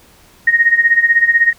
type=tone with tremolo; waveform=sine; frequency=1864.7 Hz; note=A#6; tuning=in tune; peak=-5 dBFS; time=0.47-1.53 s; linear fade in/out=5 ms; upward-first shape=sine; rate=16 Hz; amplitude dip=80%; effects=pink hiss -47 dBFS RMS until 1.58 s